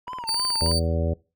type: tone with vibrato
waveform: triangle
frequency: 955 Hz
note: A#5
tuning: 42 cents sharp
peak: -30 dBFS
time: 0.07-0.72 s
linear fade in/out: 5 ms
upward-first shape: sine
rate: 3.3 Hz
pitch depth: 130 cents each way
type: click train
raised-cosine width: 0.5 ms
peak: -22 dBFS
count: 13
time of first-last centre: 0.08-0.715 s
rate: 18.9 Hz
type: tone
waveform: 35% pulse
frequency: 4595 Hz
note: D8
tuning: 39 cents flat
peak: -21 dBFS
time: 0.27-0.8 s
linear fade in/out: 20 ms
type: harmonic tone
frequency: 82.41 Hz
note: E2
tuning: in tune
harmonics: 1 / 2 / 3 / 4 / 5 / 6 / 7 / 9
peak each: -23 / -30 / -33 / -36 / -34 / -34 / -30 / -43 dBFS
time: 0.61-1.14 s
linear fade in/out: 10 ms
effects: noise-tail reverb RT60 0.3 s tail -22 dB re dry